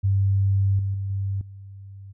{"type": "tone with level steps", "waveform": "sine", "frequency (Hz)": 98, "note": "G2", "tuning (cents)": 0, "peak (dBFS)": [-17, -22, -25, -23, -38], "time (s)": [0.03, 2.13], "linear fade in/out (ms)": 20, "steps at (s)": [0.79, 0.94, 1.1, 1.41], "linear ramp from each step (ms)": 2, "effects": []}